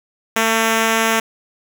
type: tone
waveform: 5% pulse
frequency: 224.4 Hz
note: A3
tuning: 34 cents sharp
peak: -3 dBFS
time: 0.36-1.2 s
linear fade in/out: 5 ms
effects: none